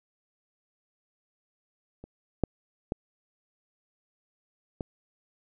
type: clicks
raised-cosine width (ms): 2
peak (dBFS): -30 / -10 / -15 / -19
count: 4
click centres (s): 2.04 / 2.437 / 2.921 / 4.808
effects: none